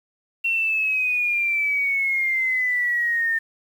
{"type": "exponential sweep", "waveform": "sine", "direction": "down", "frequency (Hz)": [2729, 1808], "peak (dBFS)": -19, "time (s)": [0.44, 3.39], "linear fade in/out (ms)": 10, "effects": ["8-bit"]}